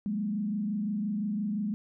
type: tone with frequency modulation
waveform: sine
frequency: 207.7 Hz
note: G#3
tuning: in tune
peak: -28 dBFS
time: 0.06-1.74 s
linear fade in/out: 0 ms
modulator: 25.8 Hz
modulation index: 0.75
effects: none